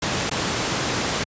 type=noise with dropouts; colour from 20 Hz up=pink; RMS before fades=-23 dBFS; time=0.02-1.24 s; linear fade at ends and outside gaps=5 ms; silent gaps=0.297-0.311 s; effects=high-pass 100 Hz 12 dB/octave + resampled to 16000 Hz